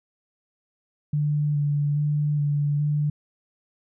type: tone with vibrato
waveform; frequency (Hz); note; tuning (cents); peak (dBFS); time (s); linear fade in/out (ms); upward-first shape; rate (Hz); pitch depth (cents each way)
sine; 146.83; D3; 0; -20; 1.13-3.1; 5; square; 1.2; 16
effects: none